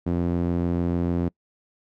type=tone with band-pass filter; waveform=sawtooth; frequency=86.7 Hz; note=F2; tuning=12 cents flat; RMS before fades=-24 dBFS; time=0.06-1.29 s; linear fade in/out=10 ms; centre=250 Hz; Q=1.2; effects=noise-tail reverb RT60 0.1 s tail -26 dB re dry